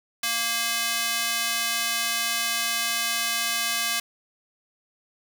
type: tone with high-pass filter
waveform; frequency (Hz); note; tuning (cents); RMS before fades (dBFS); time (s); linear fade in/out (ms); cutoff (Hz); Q
square; 232.2; A#3; -7; -26; 0.23-4; 5; 2000; 0.62
effects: none